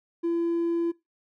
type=tone; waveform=triangle; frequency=338 Hz; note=E4; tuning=43 cents sharp; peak=-20 dBFS; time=0.23-0.92 s; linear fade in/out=20 ms; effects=noise-tail reverb RT60 0.2 s tail -22 dB re dry + tanh soft clip ceiling -19 dBFS